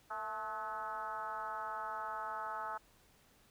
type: tone with frequency modulation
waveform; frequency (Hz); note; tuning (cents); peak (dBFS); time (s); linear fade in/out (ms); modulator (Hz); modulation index
sine; 1079; C#6; -47; -38; 0.1-2.78; 10; 209; 1.8
effects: pink hiss -67 dBFS RMS until 3.5 s